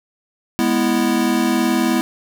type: chord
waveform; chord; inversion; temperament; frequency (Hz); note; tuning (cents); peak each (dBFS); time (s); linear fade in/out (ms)
square; E major; first; equal; 207.7 / 246.9 / 329.6; G#3 / B3 / E4; 0 / 0 / 0; -22 / -19 / -20; 0.59-2.01; 0
effects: none